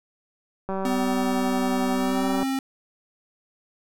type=click train; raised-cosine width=1 ms; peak=-16 dBFS; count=335; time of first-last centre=0.69-2.43 s; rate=192 Hz
type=tone with pitch glide; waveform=square; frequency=252.3 to 267.3 Hz; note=B3 to C4; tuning=+37 to +37 cents; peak=-24 dBFS; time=0.85-2.59 s; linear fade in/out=2 ms; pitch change=+100 cents; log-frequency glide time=1.92-2.45 s
effects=none